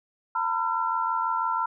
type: tone cluster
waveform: sine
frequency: 913 / 999 / 1360 Hz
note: A#5 / B5 / F6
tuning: -36 / +20 / -46 cents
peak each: -28 dBFS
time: 0.35-1.66 s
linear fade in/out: 5 ms
effects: none